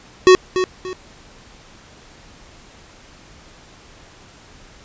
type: tone with echo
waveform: square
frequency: 370 Hz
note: F#4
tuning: in tune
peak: -6 dBFS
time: 0.27-0.35 s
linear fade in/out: 0 ms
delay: 290 ms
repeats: 2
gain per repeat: -10 dB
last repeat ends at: 0.93 s
effects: pink hiss -45 dBFS RMS until 4.84 s + resampled to 16000 Hz